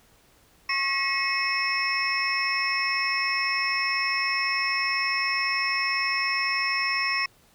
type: tone cluster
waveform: sine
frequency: 1093 / 1912 / 2174 / 2559 / 5340 Hz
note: C#6 / A#6 / C#7 / D#7 / E8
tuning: -25 / +43 / -34 / +48 / +22 cents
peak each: -29 dBFS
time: 0.69-7.26 s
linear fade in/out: 5 ms
effects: tanh soft clip ceiling -14 dBFS + pink hiss -59 dBFS RMS until 7.54 s